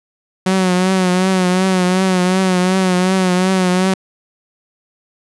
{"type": "tone with vibrato", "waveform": "sawtooth", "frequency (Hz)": 185, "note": "F#3", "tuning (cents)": 0, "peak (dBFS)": -8, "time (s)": [0.46, 3.94], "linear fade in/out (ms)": 5, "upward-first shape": "triangle", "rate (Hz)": 2.7, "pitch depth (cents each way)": 57, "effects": ["resampled to 24000 Hz"]}